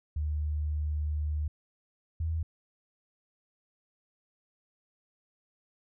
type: tone pair in turn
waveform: sine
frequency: 75.4 / 80.91 Hz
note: D2 / E2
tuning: +46 / -32 cents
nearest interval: minor second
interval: 122 cents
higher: second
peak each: -28 dBFS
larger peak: neither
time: 0.16-1.48 / 2.2-2.43 s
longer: first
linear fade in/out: 5 ms
effects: none